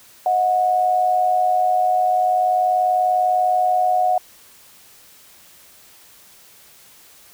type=tone pair together; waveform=sine; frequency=630 / 730.4 Hz; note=D#5 / F#5; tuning=+21 / -23 cents; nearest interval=minor third; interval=256 cents; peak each=-23 / -15 dBFS; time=0.26-4.18 s; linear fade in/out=2 ms; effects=white hiss -48 dBFS RMS until 7.33 s